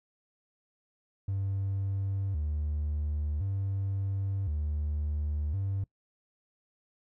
triangle tone with vibrato, 85.6 Hz, F2, 34 cents flat, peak -26 dBFS, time 1.28-5.84 s, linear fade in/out 5 ms, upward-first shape square, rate 0.47 Hz, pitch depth 230 cents each way, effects noise-tail reverb RT60 0.1 s tail -24 dB re dry + tanh soft clip ceiling -23 dBFS

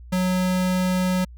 square tone, 183.7 Hz, F#3, 12 cents flat, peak -20 dBFS, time 0.12-1.25 s, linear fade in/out 10 ms, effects added 60 Hz sine -39 dBFS peak until 1.37 s

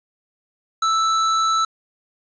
square tone, 1318.5 Hz, E6, in tune, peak -17 dBFS, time 0.82-1.65 s, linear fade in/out 5 ms, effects resampled to 16000 Hz + 8-bit

